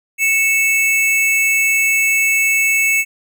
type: tone pair together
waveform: square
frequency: 2214 / 2635 Hz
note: C#7 / E7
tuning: -3 / -1 cents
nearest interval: minor third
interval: 302 cents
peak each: -16 dBFS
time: 0.18-3.05 s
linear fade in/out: 50 ms
effects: none